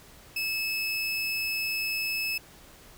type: tone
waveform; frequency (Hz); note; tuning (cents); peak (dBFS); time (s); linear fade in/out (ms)
30% pulse; 2601; E7; -24; -25; 0.36-2.38; 5
effects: pink hiss -52 dBFS RMS until 2.97 s